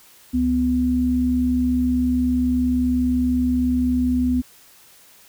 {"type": "tone pair together", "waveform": "sine", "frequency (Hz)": [70.31, 250.4], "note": ["C#2", "B3"], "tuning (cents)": [25, 24], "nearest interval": "octave + minor seventh", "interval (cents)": 2199, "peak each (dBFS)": [-25, -17], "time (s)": [0.33, 4.42], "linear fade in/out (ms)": 20, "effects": ["white hiss -50 dBFS RMS until 5.28 s"]}